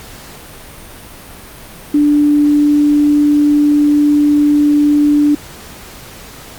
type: tone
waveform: sine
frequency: 293.7 Hz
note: D4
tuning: in tune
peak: -7 dBFS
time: 1.94-5.35 s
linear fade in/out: 5 ms
effects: pink hiss -34 dBFS RMS until 6.58 s + Opus 48 kbps